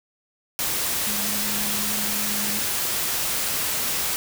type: tone in noise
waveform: sine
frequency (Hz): 207.7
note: G#3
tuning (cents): 0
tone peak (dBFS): -33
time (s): 1.07-2.59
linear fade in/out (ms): 0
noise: white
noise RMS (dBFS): -25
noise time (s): 0.59-4.16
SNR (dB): -11
effects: none